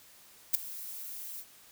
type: noise with ADSR envelope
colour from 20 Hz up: violet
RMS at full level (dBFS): -22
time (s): 0.53-1.45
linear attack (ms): 18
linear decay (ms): 6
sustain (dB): -20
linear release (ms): 56
effects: white hiss -57 dBFS RMS until 1.71 s